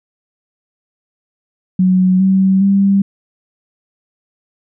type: tone with pitch steps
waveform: sine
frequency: 185 / 190.97 / 197.14 Hz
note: F#3 / G3 / G3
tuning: 0 / -45 / +10 cents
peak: -8 dBFS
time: 1.79-3.02 s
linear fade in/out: 5 ms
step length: 410 ms
effects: none